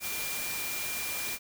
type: tone in noise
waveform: sine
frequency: 2388 Hz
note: D7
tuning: 28 cents sharp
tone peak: -38 dBFS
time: 0-1.39 s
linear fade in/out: 50 ms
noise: white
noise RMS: -35 dBFS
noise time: 0-1.39 s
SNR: -6 dB
effects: none